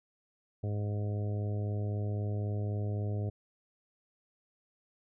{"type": "harmonic tone", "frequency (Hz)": 103.83, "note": "G#2", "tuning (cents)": 0, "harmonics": [1, 2, 3, 4, 5, 6, 7], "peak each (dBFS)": [-31, -43, -46, -44, -48, -48, -53], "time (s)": [0.63, 3.3], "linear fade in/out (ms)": 10, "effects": []}